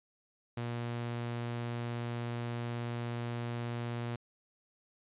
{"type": "tone", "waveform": "sawtooth", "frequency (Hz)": 118.9, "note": "A#2", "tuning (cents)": 35, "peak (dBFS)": -31, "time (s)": [0.57, 4.16], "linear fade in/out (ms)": 5, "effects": ["resampled to 8000 Hz"]}